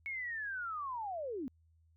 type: linear sweep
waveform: sine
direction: down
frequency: 2217 to 235.9 Hz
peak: -37 dBFS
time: 0.06-1.48 s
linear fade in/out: 0 ms
effects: added 81 Hz sine -65 dBFS peak until 1.96 s